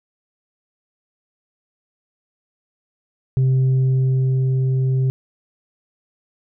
sine tone with frequency modulation, 130.81 Hz, C3, in tune, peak -14 dBFS, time 3.37-5.1 s, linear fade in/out 0 ms, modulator 262 Hz, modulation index 0.27, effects none

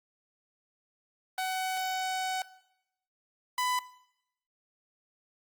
sawtooth tone pair in turn, 750 / 999.4 Hz, F#5 / B5, +23 / +20 cents, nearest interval perfect fourth, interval 497 cents, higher second, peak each -26 / -24 dBFS, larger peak second, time 1.38-2.42 / 3.58-3.79 s, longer first, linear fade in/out 2 ms, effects noise-tail reverb RT60 0.8 s tail -18 dB re dry + Opus 24 kbps

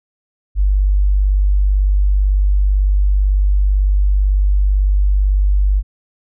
sine tone, 49 Hz, G1, in tune, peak -10 dBFS, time 0.55-5.83 s, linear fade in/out 50 ms, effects none

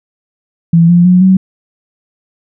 sine tone with pitch steps, 167.4 / 174.11 / 181.08 / 188.33 Hz, E3 / F3 / F#3 / F#3, +27 / -5 / -37 / +31 cents, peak -3 dBFS, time 0.73-1.37 s, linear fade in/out 5 ms, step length 160 ms, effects none

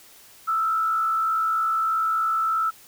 sine tone with frequency modulation, 1320 Hz, E6, 2 cents sharp, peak -20 dBFS, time 0.47-2.71 s, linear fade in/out 20 ms, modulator 61.6 Hz, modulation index 0.52, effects white hiss -50 dBFS RMS until 2.87 s

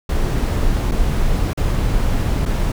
brown noise with dropouts, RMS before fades -17 dBFS, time 0.09-2.72 s, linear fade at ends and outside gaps 5 ms, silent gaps 0.913-0.917 / 1.534-1.573 / 2.454-2.459 s, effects none

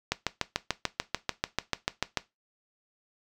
click train, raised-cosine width 0.2 ms, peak -8 dBFS, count 15, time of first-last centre 0.12-2.173 s, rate 6.82 Hz, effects noise-tail reverb RT60 0.2 s tail -17 dB re dry

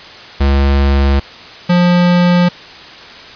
square tone pair in turn, 69.3 / 176.65 Hz, C#2 / F3, 0 / +20 cents, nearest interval octave + major third, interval 1620 cents, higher second, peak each -9 / -8 dBFS, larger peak second, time 0.4-1.2 / 1.69-2.49 s, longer neither, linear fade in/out 10 ms, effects white hiss -33 dBFS RMS until 3.35 s + resampled to 11025 Hz

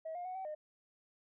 sine tone with pitch steps, 641 / 709 / 739 / 762 / 610 Hz, E5 / F5 / F#5 / G5 / D#5, -49 / +26 / -2 / -49 / -34 cents, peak -38 dBFS, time 0.05-0.55 s, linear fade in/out 10 ms, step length 100 ms, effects tanh soft clip ceiling -36 dBFS

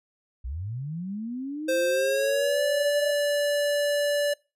sine linear sweep, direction up, 55 to 622.3 Hz, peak -30 dBFS, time 0.44-3.12 s, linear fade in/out 10 ms
square tone with pitch glide, 523.3 to 580.6 Hz, C5 to D5, 0 to -20 cents, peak -23 dBFS, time 1.68-4.34 s, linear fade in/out 10 ms, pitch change +180 cents, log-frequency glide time 1.9-2.61 s
effects noise-tail reverb RT60 0.3 s tail -25 dB re dry + resampled to 32000 Hz

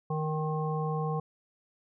harmonic tone with a mistuned harmonic, 155.56 Hz, D#3, in tune, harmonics 1 / 3 / 5 / 7, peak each -30 / -35 / -37 / -38 dBFS, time 0.1-1.2 s, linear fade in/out 5 ms, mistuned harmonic 7, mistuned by -23 cents, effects none

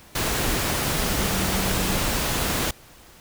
sine tone in noise, 191.1 Hz, G3, 44 cents flat, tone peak -29 dBFS, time 1.2-1.99 s, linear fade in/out 5 ms, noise pink, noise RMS -24 dBFS, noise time 0.15-2.71 s, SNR -8 dB, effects pink hiss -49 dBFS RMS until 3.2 s

